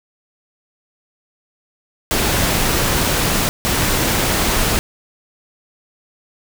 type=noise bursts at uneven times; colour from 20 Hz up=pink; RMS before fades=-17 dBFS; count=2; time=2.11-3.49 / 3.65-4.79 s; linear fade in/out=0 ms; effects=none